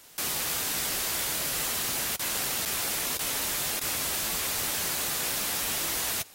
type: noise with dropouts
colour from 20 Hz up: white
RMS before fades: -30 dBFS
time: 0.18-6.22 s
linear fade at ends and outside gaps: 0 ms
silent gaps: 2.158-2.195 / 2.651-2.658 / 3.171-3.192 / 3.794-3.814 s
effects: white hiss -52 dBFS RMS until 6.34 s + AAC 48 kbps